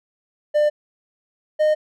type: tone pair in turn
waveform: triangle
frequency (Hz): 597 / 613.4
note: D5 / D#5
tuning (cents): +28 / -25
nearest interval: unison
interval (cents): 47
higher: second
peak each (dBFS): -12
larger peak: neither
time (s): 0.54-0.7 / 1.59-1.75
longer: neither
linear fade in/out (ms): 20
effects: none